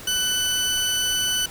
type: tone pair together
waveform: 20% pulse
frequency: 1497 / 2994 Hz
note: F#6 / F#7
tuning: +20 / +20 cents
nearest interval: octave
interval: 1200 cents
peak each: -23 / -18 dBFS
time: 0.07-1.46 s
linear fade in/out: 5 ms
effects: pink hiss -39 dBFS RMS until 1.5 s